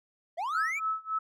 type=linear sweep; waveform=triangle; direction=up; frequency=614 to 2426 Hz; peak=-28 dBFS; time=0.37-0.8 s; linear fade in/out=20 ms
type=tone with tremolo; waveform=sine; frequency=1300 Hz; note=E6; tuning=24 cents flat; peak=-26 dBFS; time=0.53-1.19 s; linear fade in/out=10 ms; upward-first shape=sine; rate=3.5 Hz; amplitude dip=95%
effects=none